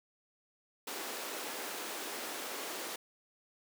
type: high-pass noise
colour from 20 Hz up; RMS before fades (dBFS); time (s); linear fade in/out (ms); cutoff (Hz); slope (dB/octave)
pink; -41; 0.87-2.96; 5; 300; 24
effects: none